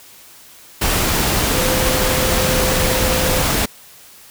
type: tone in noise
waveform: sine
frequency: 515 Hz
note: C5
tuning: 28 cents flat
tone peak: -21 dBFS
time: 1.54-3.43 s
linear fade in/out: 10 ms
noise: pink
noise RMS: -17 dBFS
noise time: 0.81-3.66 s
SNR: -7 dB
effects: white hiss -43 dBFS RMS until 4.3 s